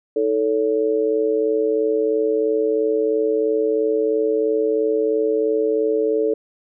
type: tone with amplitude modulation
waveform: sine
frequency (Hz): 440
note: A4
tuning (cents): 0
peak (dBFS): -12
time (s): 0.16-6.34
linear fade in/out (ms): 5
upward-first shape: sine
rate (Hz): 123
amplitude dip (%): 90
effects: none